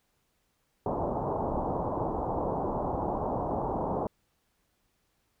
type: low-pass noise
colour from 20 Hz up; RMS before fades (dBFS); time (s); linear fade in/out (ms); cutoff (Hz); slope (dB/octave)
white; -31; 0.86-4.07; 2; 970; 48
effects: pink hiss -74 dBFS RMS until 5.4 s